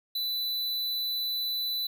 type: tone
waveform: square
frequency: 3988 Hz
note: B7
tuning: 16 cents sharp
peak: -29 dBFS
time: 0.15-1.87 s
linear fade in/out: 5 ms
effects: none

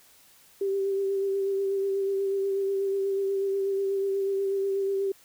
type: tone with vibrato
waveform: sine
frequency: 392 Hz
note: G4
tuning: in tune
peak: -24 dBFS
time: 0.61-5.12 s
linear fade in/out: 5 ms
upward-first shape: sine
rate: 8.2 Hz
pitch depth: 21 cents each way
effects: white hiss -57 dBFS RMS until 5.24 s

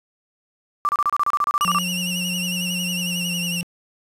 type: tone bursts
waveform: sine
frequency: 1174.7 Hz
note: D6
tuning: in tune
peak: -16 dBFS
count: 14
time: 0.85-1.786 s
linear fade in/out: 0 ms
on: 39 ms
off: 30 ms
type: tone with vibrato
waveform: sawtooth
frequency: 2813 Hz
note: F7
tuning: 12 cents sharp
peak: -21 dBFS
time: 1.61-3.61 s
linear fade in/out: 0 ms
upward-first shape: sine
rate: 11 Hz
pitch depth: 69 cents each way
type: tone with pitch glide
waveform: triangle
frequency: 179.3 to 174.2 Hz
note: F3 to F3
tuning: +46 to -4 cents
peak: -24 dBFS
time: 1.65-3.63 s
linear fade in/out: 0 ms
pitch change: -50 cents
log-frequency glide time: 2.81-3.52 s
effects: resampled to 32000 Hz + 7-bit

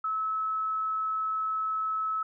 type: tone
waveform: sine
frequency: 1297 Hz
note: E6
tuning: 28 cents flat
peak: -27 dBFS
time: 0.04-2.23 s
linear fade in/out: 5 ms
effects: none

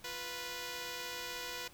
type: tone pair together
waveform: 5% pulse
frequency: 349.5 / 492.6 Hz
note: F4 / B4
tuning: +1 / -5 cents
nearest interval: tritone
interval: 594 cents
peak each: -36 / -29 dBFS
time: 0.04-1.68 s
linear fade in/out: 5 ms
effects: pink hiss -59 dBFS RMS until 1.73 s

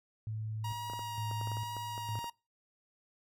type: tone with tremolo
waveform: sine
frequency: 109 Hz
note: A2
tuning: 16 cents flat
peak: -35 dBFS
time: 0.27-2.19 s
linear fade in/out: 0 ms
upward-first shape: square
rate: 1.1 Hz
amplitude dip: 65%
type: tone with vibrato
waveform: 45% pulse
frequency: 949 Hz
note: A#5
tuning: 31 cents sharp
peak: -38 dBFS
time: 0.64-2.3 s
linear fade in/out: 5 ms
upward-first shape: sine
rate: 1.1 Hz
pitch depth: 13 cents each way
type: noise with exponential decay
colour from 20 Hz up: brown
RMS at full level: -46 dBFS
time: 0.7-0.82 s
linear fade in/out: 2 ms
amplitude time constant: 26 ms
type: clicks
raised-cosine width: 1 ms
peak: -31 dBFS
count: 12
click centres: 0.899 / 0.935 / 0.993 / 1.313 / 1.413 / 1.473 / 1.517 / 1.57 / 1.767 / 1.979 / 2.155 / 2.243 s
effects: noise-tail reverb RT60 0.3 s tail -24 dB re dry

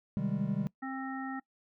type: chord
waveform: triangle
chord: Ab major seventh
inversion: first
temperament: equal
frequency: 130.81 / 155.56 / 196 / 207.7 Hz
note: C3 / Eb3 / G3 / Ab3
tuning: 0 / 0 / 0 / 0 cents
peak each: -36 / -34 / -31 / -34 dBFS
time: 0.17-0.67 s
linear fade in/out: 0 ms
type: harmonic tone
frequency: 265.7 Hz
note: C4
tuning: 27 cents sharp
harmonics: 1 / 3 / 5 / 7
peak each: -37 / -42 / -44 / -45 dBFS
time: 0.82-1.4 s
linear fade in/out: 10 ms
effects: noise-tail reverb RT60 0.1 s tail -22 dB re dry

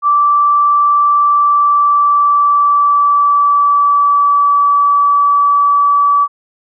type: tone with pitch glide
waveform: sine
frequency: 1166 to 1149.3 Hz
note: D6 to D6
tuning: -13 to -38 cents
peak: -7 dBFS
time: 0.02-6.28 s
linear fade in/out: 50 ms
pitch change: -25 cents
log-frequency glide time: 1.25-4.55 s
effects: none

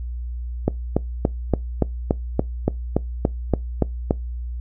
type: click train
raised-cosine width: 2 ms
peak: -3 dBFS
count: 13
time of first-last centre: 0.68-4.109 s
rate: 3.5 Hz
effects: noise-tail reverb RT60 0.2 s tail -23 dB re dry + added 60 Hz sine -26 dBFS peak until 4.6 s

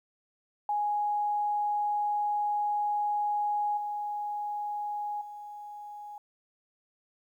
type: tone with level steps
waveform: sine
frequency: 830.6 Hz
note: G#5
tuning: in tune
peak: -26 / -31 / -40 dBFS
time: 0.69-6.18 s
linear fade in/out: 2 ms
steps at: 3.77 / 5.21 s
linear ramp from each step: 5 ms
effects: 11-bit

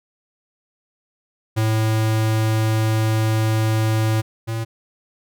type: tone pair in turn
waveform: square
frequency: 110 / 112.96 Hz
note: A2 / A2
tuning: 0 / +46 cents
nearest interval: unison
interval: 46 cents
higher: second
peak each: -17 / -23 dBFS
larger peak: first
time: 1.56-4.22 / 4.47-4.65 s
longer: first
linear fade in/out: 20 ms
effects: none

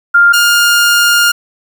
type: tone pair in turn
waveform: sine / sawtooth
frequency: 1400 / 1411.4 Hz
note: F6 / F6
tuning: +4 / +18 cents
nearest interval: unison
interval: 14 cents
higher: second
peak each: -3 dBFS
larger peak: neither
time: 0.14-0.33 / 0.33-1.32 s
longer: second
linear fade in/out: 10 ms
effects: 7-bit

